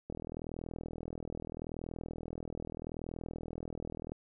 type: click train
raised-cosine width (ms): 2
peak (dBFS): -27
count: 165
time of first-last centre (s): 0.1-4.12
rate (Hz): 40.8
effects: none